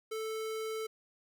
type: tone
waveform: square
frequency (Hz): 440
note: A4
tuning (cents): 0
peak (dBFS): -36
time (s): 0.11-0.87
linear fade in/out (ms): 10
effects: none